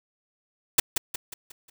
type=noise with echo; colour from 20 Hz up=white; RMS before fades=-17 dBFS; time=0.78-0.8 s; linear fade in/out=5 ms; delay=180 ms; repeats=5; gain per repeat=-7 dB; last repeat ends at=1.7 s; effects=none